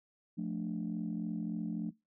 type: chord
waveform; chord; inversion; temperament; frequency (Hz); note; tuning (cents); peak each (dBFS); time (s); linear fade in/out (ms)
sine; D minor; first; equal with one note detuned; 176.54 / 220 / 293.7; F3 / A3 / D4; +19 / 0 / 0; -37 / -37 / -40; 0.37-1.91; 20
effects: noise-tail reverb RT60 0.2 s tail -21 dB re dry + tanh soft clip ceiling -27 dBFS